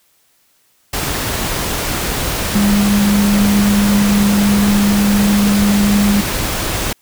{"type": "tone in noise", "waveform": "sine", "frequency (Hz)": 203.6, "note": "G#3", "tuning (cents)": -34, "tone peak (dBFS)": -10, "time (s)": [2.55, 6.21], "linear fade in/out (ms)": 5, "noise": "pink", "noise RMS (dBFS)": -19, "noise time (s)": [0.93, 6.93], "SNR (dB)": 6, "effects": ["white hiss -57 dBFS RMS until 7.01 s"]}